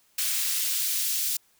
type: noise with high-pass filter sweep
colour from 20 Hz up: white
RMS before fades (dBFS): -27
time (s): 0.18-1.37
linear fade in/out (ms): 5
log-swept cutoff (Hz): 2200 to 3900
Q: 0.75
effects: white hiss -64 dBFS RMS until 1.59 s